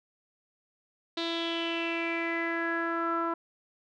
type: tone with low-pass filter sweep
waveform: sawtooth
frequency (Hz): 334.1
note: E4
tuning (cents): +23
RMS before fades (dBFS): -31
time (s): 1.17-3.34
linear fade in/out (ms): 5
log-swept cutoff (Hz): 3900 to 1200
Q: 6.4
effects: none